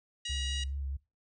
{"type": "harmonic tone", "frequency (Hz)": 958, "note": "A#5", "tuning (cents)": 47, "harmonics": [2, 3, 4, 5, 6, 7, 8, 9], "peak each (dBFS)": [-45, -37, -41, -50, -45, -49, -54, -50], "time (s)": [0.25, 0.64], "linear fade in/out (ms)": 5}
{"type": "tone with vibrato", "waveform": "sine", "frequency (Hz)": 69, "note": "C#2", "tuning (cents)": -7, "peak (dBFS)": -33, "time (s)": [0.29, 0.97], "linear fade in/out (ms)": 10, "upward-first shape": "sine", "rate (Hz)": 4.7, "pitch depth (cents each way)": 31}
{"effects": ["noise-tail reverb RT60 0.3 s tail -23 dB re dry"]}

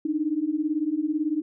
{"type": "beating tone pair", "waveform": "sine", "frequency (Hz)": [294.7, 312.7], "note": ["D4", "D#4"], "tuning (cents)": [6, 9], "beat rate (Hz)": 18, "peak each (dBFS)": [-27, -25], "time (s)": [0.05, 1.42], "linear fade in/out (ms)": 5, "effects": []}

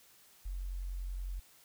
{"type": "tone", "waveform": "sine", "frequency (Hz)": 45.33, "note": "F#1", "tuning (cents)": -35, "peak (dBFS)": -36, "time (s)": [0.45, 1.4], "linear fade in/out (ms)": 10, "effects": ["white hiss -62 dBFS RMS until 1.64 s"]}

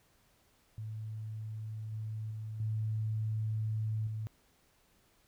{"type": "tone with level steps", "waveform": "sine", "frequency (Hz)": 109.1, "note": "A2", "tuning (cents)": -14, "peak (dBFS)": [-38, -36, -38, -31, -35], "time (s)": [0.78, 4.27], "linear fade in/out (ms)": 0, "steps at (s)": [1.92, 2.31, 2.6, 4.07], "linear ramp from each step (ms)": 2, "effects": ["pink hiss -69 dBFS RMS until 5.27 s"]}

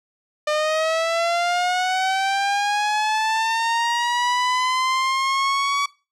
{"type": "linear sweep", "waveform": "sawtooth", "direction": "up", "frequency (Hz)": [601, 1135], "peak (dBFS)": -15, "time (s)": [0.47, 5.86], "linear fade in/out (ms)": 5, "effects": ["noise-tail reverb RT60 0.3 s tail -20 dB re dry", "low-pass 6000 Hz 12 dB/octave"]}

